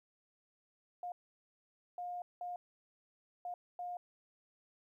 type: tone bursts at uneven times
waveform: sine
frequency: 711 Hz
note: F5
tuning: 31 cents sharp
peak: -39 dBFS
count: 5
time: 1.03-1.12 / 1.98-2.22 / 2.41-2.56 / 3.45-3.54 / 3.79-3.97 s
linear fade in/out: 2 ms
effects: 13-bit